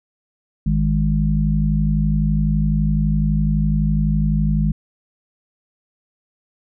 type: harmonic tone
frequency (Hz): 51.91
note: G#1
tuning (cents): 0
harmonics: 1 / 3 / 4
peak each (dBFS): -19 / -18 / -21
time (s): 0.66-4.72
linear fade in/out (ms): 5
effects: none